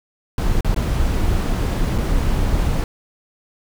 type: noise with dropouts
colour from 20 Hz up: brown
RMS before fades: -18 dBFS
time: 0.38-2.84 s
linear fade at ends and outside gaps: 1 ms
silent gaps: 0.608-0.646 / 0.745-0.762 / 1.98-1.984 s
effects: none